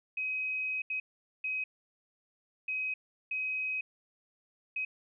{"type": "tone bursts at uneven times", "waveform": "sine", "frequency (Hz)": 2530, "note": "D#7", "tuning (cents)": 28, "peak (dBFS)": -31, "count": 6, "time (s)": [[0.17, 0.82], [0.9, 1], [1.44, 1.64], [2.68, 2.94], [3.31, 3.81], [4.76, 4.85]], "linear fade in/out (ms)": 5, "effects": []}